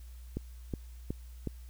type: click train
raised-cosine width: 3 ms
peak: -21 dBFS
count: 4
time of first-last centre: 0.37-1.473 s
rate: 2.72 Hz
effects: added 60 Hz sine -45 dBFS peak until 1.69 s + white hiss -63 dBFS RMS until 1.69 s